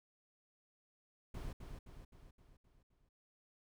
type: noise with echo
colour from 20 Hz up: brown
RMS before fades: -44 dBFS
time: 1.34-1.53 s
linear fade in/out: 5 ms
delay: 260 ms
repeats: 6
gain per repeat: -5 dB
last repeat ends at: 3.09 s
effects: none